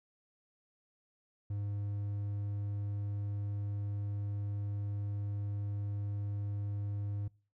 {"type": "tone", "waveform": "triangle", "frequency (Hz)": 101.9, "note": "G#2", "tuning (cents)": -32, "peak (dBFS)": -32, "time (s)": [1.5, 7.28], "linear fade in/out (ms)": 5, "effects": ["noise-tail reverb RT60 0.4 s tail -25 dB re dry"]}